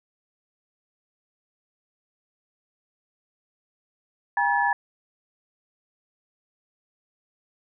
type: tone cluster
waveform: sine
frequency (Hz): 808 / 955 / 1722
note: G#5 / A#5 / A6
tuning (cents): -48 / +42 / -38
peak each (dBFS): -24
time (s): 4.37-4.73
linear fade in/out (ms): 2
effects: none